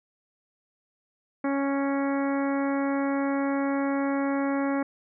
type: harmonic tone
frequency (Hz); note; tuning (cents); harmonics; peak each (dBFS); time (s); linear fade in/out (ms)
277.2; C#4; 0; 1 / 2 / 3 / 4 / 5 / 6 / 7 / 8; -25 / -31 / -35 / -37 / -39 / -41 / -42 / -43; 1.44-4.83; 5
effects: none